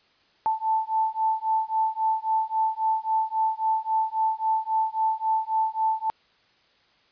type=beating tone pair; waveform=sine; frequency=880 / 883.7 Hz; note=A5 / A5; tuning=0 / +7 cents; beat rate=3.7 Hz; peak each=-25 / -25 dBFS; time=0.46-6.1 s; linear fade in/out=0 ms; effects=white hiss -62 dBFS RMS until 7.11 s + resampled to 11025 Hz